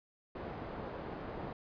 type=low-pass noise; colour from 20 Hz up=white; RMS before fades=-43 dBFS; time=0.35-1.53 s; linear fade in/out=5 ms; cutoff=720 Hz; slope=12 dB/octave; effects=resampled to 11025 Hz